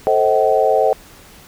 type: chord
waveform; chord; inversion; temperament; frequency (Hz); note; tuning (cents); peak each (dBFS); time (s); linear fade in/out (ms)
sine; A diminished seventh; none; just; 440 / 528 / 633.6 / 760.3; A4 / C5 / Eb5 / Gb5; 0 / +16 / +31 / +47; -17; 0.07-0.93; 0
effects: pink hiss -43 dBFS RMS until 1.47 s